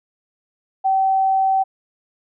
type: tone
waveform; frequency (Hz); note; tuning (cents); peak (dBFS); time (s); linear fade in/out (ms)
sine; 769; G5; -33; -14; 0.84-1.64; 20
effects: none